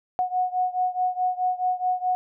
sine beating tone pair, 731 / 735.7 Hz, F#5 / F#5, -21 / -10 cents, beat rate 4.7 Hz, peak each -24 / -26 dBFS, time 0.19-2.15 s, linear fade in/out 0 ms, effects none

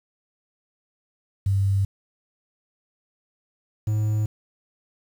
sine / triangle tone pair in turn, 98 / 107.22 Hz, G2 / A2, 0 / -44 cents, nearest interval major second, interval 156 cents, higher second, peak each -18 dBFS, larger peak neither, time 1.46-1.85 / 3.87-4.26 s, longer neither, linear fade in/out 5 ms, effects 8-bit

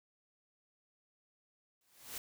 white noise with exponential growth, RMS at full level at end -40 dBFS, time 1.81-2.18 s, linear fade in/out 1 ms, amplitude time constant 79 ms, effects none

